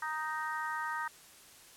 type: harmonic tone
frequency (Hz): 311.1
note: D#4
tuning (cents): 0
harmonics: 3 / 4 / 5 / 6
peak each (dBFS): -38 / -39 / -40 / -41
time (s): 0.02-1.08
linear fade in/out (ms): 5
effects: white hiss -56 dBFS RMS until 1.76 s + low-pass 12000 Hz 12 dB/octave